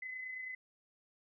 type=tone with amplitude modulation; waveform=sine; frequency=2028 Hz; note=B6; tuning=45 cents sharp; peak=-39 dBFS; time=0.02-0.55 s; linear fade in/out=5 ms; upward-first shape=sine; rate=29.3 Hz; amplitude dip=40%; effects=none